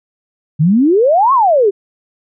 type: exponential two-way sweep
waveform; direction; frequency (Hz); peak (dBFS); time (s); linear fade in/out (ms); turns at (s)
sine; up then down; 141.8 to 1122 to 375.9; -7; 0.59-1.71; 20; 1.33
effects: none